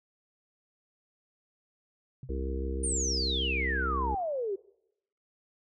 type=tone with exponential decay; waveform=sine; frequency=130.81 Hz; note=C3; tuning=in tune; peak=-36 dBFS; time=2.23-2.38 s; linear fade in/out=2 ms; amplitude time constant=31 ms
type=harmonic tone; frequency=66.4 Hz; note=C2; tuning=26 cents sharp; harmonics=1 / 3 / 4 / 5 / 6 / 7; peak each=-32 / -43 / -44 / -40 / -41 / -40 dBFS; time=2.29-4.15 s; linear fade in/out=5 ms
type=exponential sweep; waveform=sine; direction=down; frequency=9420 to 371.7 Hz; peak=-29 dBFS; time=2.83-4.56 s; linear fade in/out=10 ms
effects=noise-tail reverb RT60 0.8 s tail -22 dB re dry